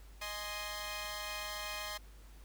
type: chord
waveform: 10% pulse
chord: Ab major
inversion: second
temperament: equal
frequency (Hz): 622.3 / 830.6 / 1046.5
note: Eb5 / Ab5 / C6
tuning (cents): 0 / 0 / 0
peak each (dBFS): -35 / -37 / -35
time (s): 0.21-1.98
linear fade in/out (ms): 10
effects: added 50 Hz sine -52 dBFS peak until 2.44 s + pink hiss -63 dBFS RMS until 2.44 s